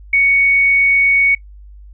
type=tone; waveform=sine; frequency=2228 Hz; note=C#7; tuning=8 cents sharp; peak=-9 dBFS; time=0.13-1.35 s; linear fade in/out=5 ms; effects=noise-tail reverb RT60 0.1 s tail -20 dB re dry + added 50 Hz sine -35 dBFS peak until 1.93 s